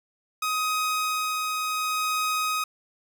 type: tone with tremolo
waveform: sawtooth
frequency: 1257 Hz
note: D#6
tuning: 17 cents sharp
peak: -20 dBFS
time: 0.42-2.64 s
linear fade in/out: 5 ms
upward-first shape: sine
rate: 0.68 Hz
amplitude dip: 25%
effects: none